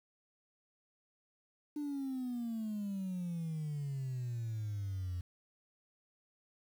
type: exponential sweep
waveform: sine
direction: down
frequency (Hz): 299 to 87.31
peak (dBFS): -34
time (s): 1.76-5.21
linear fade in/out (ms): 5
effects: tanh soft clip ceiling -34 dBFS + 10-bit